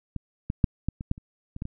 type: clicks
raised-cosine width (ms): 5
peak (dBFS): -19 / -15 / -6 / -13 / -22 / -11 / -30 / -24 / -20 / -22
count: 10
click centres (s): 0.163 / 0.501 / 0.642 / 0.886 / 1.009 / 1.114 / 1.179 / 1.564 / 1.621 / 1.654
effects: none